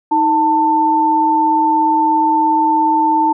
sine tone pair together, 315.2 / 891.5 Hz, D#4 / A5, +23 / +22 cents, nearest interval octave + tritone, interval 1799 cents, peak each -17 / -11 dBFS, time 0.11-3.33 s, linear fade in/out 10 ms, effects none

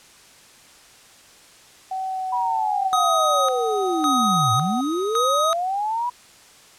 sine tone with vibrato, 755 Hz, F#5, 35 cents sharp, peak -24 dBFS, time 1.91-4.81 s, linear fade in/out 5 ms, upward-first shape sine, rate 2 Hz, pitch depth 10 cents each way
sine linear two-way sweep, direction down then up, 987.8 to 106.6 to 987.8 Hz, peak -21 dBFS, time 2.32-6.1 s, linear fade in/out 10 ms, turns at 4.53 s
square tone with tremolo, 1257 Hz, D#6, 17 cents sharp, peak -19 dBFS, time 2.93-5.53 s, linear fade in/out 0 ms, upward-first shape square, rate 0.9 Hz, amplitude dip 70%
effects white hiss -49 dBFS RMS until 6.78 s + low-pass 9000 Hz 12 dB/octave

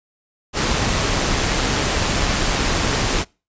pink noise with amplitude modulation, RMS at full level -18 dBFS, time 0.53-3.25 s, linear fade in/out 50 ms, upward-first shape sine, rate 136 Hz, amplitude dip 25%, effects noise-tail reverb RT60 0.3 s tail -25 dB re dry + resampled to 16000 Hz

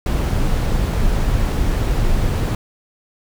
brown noise, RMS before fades -17 dBFS, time 0.06-2.55 s, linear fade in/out 2 ms, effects none

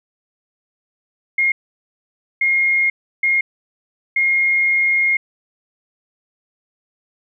sine tone bursts at uneven times, 2140 Hz, C7, 38 cents sharp, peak -13 dBFS, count 4, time 1.38-1.52 / 2.41-2.9 / 3.23-3.41 / 4.16-5.17 s, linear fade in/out 5 ms, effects none

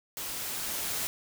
white noise with level ramp, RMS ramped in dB -37 to -32 dBFS, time 0.17-1.07 s, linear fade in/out 0 ms, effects none

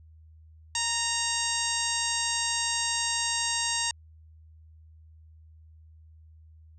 harmonic tone with a mistuned harmonic, 932.3 Hz, A#5, in tune, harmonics 1 / 2 / 3 / 4 / 5 / 6 / 7 / 8 / 9, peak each -35 / -35 / -35 / -35 / -35 / -35 / -35 / -35 / -35 dBFS, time 0.75-3.91 s, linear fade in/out 2 ms, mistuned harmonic 2, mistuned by -18 cents, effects added 79 Hz sine -50 dBFS peak until 6.78 s

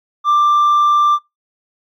triangle tone with hard clipping, 1182 Hz, D6, 11 cents sharp, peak -8 dBFS, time 0.24-1.19 s, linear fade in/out 50 ms, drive 1 dB, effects noise-tail reverb RT60 0.2 s tail -23 dB re dry + MP3 96 kbps

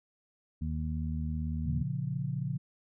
harmonic tone, 78 Hz, D#2, 5 cents sharp, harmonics 1 / 2 / 3, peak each -33 / -36 / -38 dBFS, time 0.61-1.83 s, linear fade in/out 10 ms
sine chord, Bb minor, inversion none, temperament just, 116.54 / 139.85 / 174.81 Hz, Bb2 / Db3 / F3, 0 / +16 / +2 cents, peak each -37 / -33 / -37 dBFS, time 1.65-2.58 s, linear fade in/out 10 ms
effects none

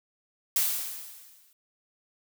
blue noise with exponential decay, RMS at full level -23 dBFS, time 0.56-1.53 s, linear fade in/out 2 ms, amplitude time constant 210 ms, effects none

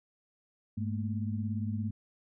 sine tone cluster, 102.4 / 212.9 / 230.3 Hz, G#2 / G#3 / A#3, -24 / +43 / -21 cents, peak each -33 / -36 / -38 dBFS, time 0.77-1.91 s, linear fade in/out 10 ms, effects none

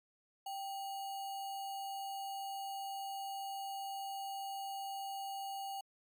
sine tone with sample-and-hold, 784 Hz, G5, in tune, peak -39 dBFS, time 0.46-5.81 s, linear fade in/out 5 ms, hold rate 3675 Hz, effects MP3 96 kbps

